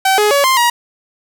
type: tone with pitch steps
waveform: sawtooth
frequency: 768 / 419.7 / 565 / 1049 / 953 Hz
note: G5 / G#4 / C#5 / C6 / A#5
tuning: -36 / +18 / +33 / +4 / +38 cents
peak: -6 dBFS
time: 0.05-0.7 s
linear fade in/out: 5 ms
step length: 130 ms
effects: none